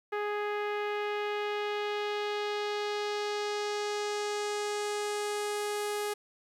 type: tone with low-pass filter sweep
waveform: sawtooth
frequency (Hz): 415.3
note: G#4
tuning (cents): 0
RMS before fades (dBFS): -33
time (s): 0.12-6.14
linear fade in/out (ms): 10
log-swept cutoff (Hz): 1900 to 12000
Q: 1.4
effects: 11-bit